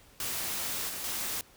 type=noise with level steps; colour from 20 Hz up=white; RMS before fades=-34 / -38 / -34 dBFS; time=0.2-1.41 s; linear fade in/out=2 ms; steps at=0.89 / 1.04 s; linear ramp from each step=2 ms; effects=pink hiss -58 dBFS RMS until 1.56 s